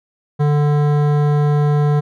sine tone with hard clipping, 147.2 Hz, D3, 4 cents sharp, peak -14 dBFS, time 0.39-2.01 s, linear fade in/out 20 ms, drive 15 dB, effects none

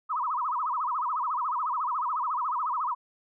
sine tone with vibrato, 1108.7 Hz, C#6, in tune, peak -26 dBFS, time 0.09-2.95 s, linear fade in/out 20 ms, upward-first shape sine, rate 14 Hz, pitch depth 270 cents each way, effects none

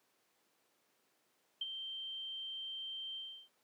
sine tone with ADSR envelope, 3136 Hz, G7, in tune, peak -33 dBFS, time 1.61-3.49 s, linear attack 6 ms, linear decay 26 ms, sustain -8 dB, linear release 330 ms, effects pink hiss -75 dBFS RMS until 3.63 s + high-pass 300 Hz 12 dB/octave

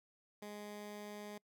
15% pulse tone, 207.7 Hz, G#3, in tune, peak -40 dBFS, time 0.42-1.38 s, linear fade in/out 5 ms, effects noise-tail reverb RT60 0.1 s tail -25 dB re dry

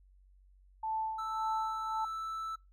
sine tone with tremolo, 880 Hz, A5, in tune, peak -31 dBFS, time 0.83-2.05 s, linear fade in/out 5 ms, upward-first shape sine, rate 1.8 Hz, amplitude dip 65%
triangle tone, 1318.5 Hz, E6, in tune, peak -34 dBFS, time 1.18-2.56 s, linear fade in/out 10 ms
effects noise-tail reverb RT60 0.2 s tail -21 dB re dry + added 47 Hz sine -59 dBFS peak until 2.72 s

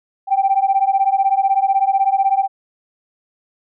sine beating tone pair, 773 / 789 Hz, G5 / G5, -24 / +11 cents, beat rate 16 Hz, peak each -15 dBFS, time 0.27-2.48 s, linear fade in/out 50 ms, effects tanh soft clip ceiling -6 dBFS

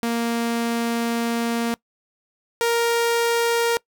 sawtooth tone pair in turn, 233.1 / 467.2 Hz, A#3 / A#4, 0 / +4 cents, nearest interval octave, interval 1204 cents, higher second, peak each -17 / -14 dBFS, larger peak second, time 0.03-1.74 / 2.61-3.77 s, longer first, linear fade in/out 0 ms, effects noise-tail reverb RT60 0.1 s tail -23 dB re dry

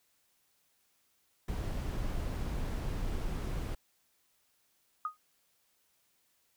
brown noise, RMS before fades -35 dBFS, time 1.48-3.75 s, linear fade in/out 5 ms
sine tone with exponential decay, 1244.5 Hz, D#6, in tune, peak -28 dBFS, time 5.05-5.17 s, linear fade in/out 2 ms, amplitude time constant 24 ms
effects white hiss -73 dBFS RMS until 6.56 s

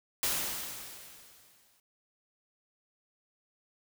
white noise with exponential decay, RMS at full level -29 dBFS, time 0.23-1.8 s, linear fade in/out 2 ms, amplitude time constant 340 ms, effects none

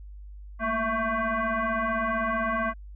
sine tone with frequency modulation, 230.3 Hz, A#3, 21 cents flat, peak -24 dBFS, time 0.59-2.74 s, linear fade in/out 50 ms, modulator 445 Hz, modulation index 3.5, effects added 50 Hz sine -40 dBFS peak until 2.95 s

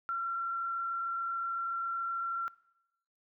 sine tone with frequency modulation, 1363 Hz, F6, 43 cents flat, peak -31 dBFS, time 0.09-2.48 s, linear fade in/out 0 ms, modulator 33.6 Hz, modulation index 0.42, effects noise-tail reverb RT60 0.9 s tail -22 dB re dry

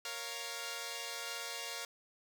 5% pulse chord, Bb minor, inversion none, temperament equal, 466.2 / 554.4 / 698.5 Hz, Bb4 / Db5 / F5, 0 / 0 / 0 cents, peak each -33 dBFS, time 0.05-1.85 s, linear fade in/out 2 ms, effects none

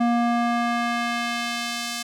square tone with band-pass filter sweep, 236.6 Hz, A#3, 26 cents sharp, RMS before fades -24 dBFS, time 0-2.03 s, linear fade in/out 10 ms, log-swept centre 540 to 5700 Hz, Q 0.72, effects none

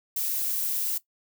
violet noise, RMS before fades -28 dBFS, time 0.16-0.98 s, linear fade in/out 5 ms, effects noise-tail reverb RT60 0.1 s tail -17 dB re dry

